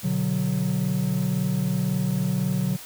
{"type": "chord", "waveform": "triangle", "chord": "B minor", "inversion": "none", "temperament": "equal with one note detuned", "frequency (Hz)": [123.04, 146.83, 185], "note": ["B2", "D3", "F#3"], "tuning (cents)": [-6, 0, 0], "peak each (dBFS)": [-26, -24, -22], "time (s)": [0.03, 2.77], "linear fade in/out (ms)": 20, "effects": ["tanh soft clip ceiling -12 dBFS", "white hiss -41 dBFS RMS until 2.85 s"]}